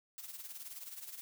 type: noise with tremolo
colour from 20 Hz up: blue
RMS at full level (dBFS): -45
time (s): 0.18-1.21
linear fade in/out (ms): 0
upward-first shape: sine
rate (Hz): 19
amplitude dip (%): 65
effects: none